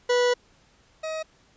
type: tone pair in turn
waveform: 40% pulse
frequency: 490 / 632.9 Hz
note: B4 / D#5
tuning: -14 / +29 cents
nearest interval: major third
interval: 443 cents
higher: second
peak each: -18 / -28 dBFS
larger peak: first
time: 0.09-0.34 / 1.03-1.23 s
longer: first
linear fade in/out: 10 ms
effects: pink hiss -60 dBFS RMS until 1.56 s + resampled to 16000 Hz